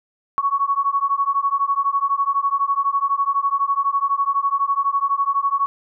sine beating tone pair, 1108.7 / 1120.7 Hz, C#6 / C#6, 0 / +19 cents, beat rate 12 Hz, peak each -20 dBFS, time 0.38-5.66 s, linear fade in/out 0 ms, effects none

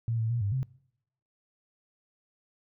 sine tone with pitch steps, 115.2 / 112.1 / 118.8 / 100.5 / 131.3 Hz, A#2 / A2 / A#2 / G2 / C3, -20 / +33 / +33 / +44 / +6 cents, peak -26 dBFS, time 0.08-0.63 s, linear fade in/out 0 ms, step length 110 ms, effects noise-tail reverb RT60 0.8 s tail -25 dB re dry

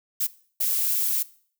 violet noise bursts at uneven times, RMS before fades -24 dBFS, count 2, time 0.2-0.27 / 0.6-1.23 s, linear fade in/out 10 ms, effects noise-tail reverb RT60 0.5 s tail -19 dB re dry

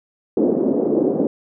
pink band-pass noise, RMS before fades -18 dBFS, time 0.37-1.27 s, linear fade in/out 2 ms, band 260 to 450 Hz, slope 24 dB/octave, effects none

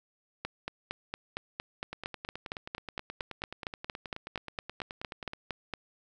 two click trains, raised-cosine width 0.3 ms, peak -23 / -18 dBFS, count 33 / 24, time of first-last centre 1.93-5.334 / 0.45-5.737 s, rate 9.4 / 4.35 Hz, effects none

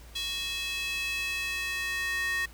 square tone with high-pass filter sweep, 370 Hz, F#4, in tune, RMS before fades -32 dBFS, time 0.15-2.46 s, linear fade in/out 10 ms, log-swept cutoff 3300 to 1800 Hz, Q 4, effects added 58 Hz sine -47 dBFS peak until 2.53 s + pink hiss -54 dBFS RMS until 2.53 s

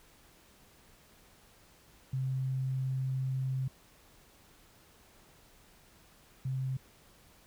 sine tone pair in turn, 131.6 / 131.6 Hz, C3 / C3, +10 / +10 cents, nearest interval unison, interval 0 cents, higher neither, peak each -30 / -31 dBFS, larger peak first, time 2.13-3.68 / 6.45-6.77 s, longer first, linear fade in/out 5 ms, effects pink hiss -61 dBFS RMS until 7.46 s

